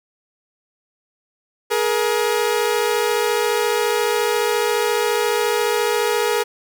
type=tone pair together; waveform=sawtooth; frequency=420 / 474.4 Hz; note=G#4 / A#4; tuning=+19 / +30 cents; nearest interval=major second; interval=211 cents; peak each=-16 dBFS; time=1.7-6.44 s; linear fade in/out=20 ms; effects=none